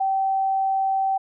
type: tone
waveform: sine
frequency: 773 Hz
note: G5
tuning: 24 cents flat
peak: -19 dBFS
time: 0-1.18 s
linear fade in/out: 10 ms
effects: none